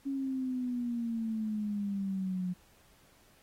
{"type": "exponential sweep", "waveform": "sine", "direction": "down", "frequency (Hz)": [277, 179.1], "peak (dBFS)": -31, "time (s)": [0.05, 2.54], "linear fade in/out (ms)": 20, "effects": ["pink hiss -64 dBFS RMS until 3.42 s", "AAC 48 kbps"]}